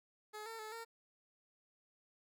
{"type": "tone with pitch steps", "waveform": "15% pulse", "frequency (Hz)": [425.3, 452, 432.7, 458.1], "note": ["G#4", "A4", "A4", "A#4"], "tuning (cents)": [41, 47, -29, -30], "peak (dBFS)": -39, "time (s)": [0.33, 0.85], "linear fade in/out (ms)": 20, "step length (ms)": 130, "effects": []}